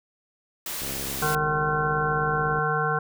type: noise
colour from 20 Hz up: white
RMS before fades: -32 dBFS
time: 0.66-1.35 s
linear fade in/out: 2 ms
type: click train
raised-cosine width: 2 ms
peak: -24 dBFS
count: 121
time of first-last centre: 0.82-2.587 s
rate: 67.9 Hz
type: harmonic tone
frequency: 152.3 Hz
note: D#3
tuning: 37 cents flat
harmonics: 1 / 3 / 5 / 7 / 9 / 10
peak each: -29 / -29 / -29 / -29 / -29 / -29 dBFS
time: 1.22-2.99 s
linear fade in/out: 5 ms
effects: none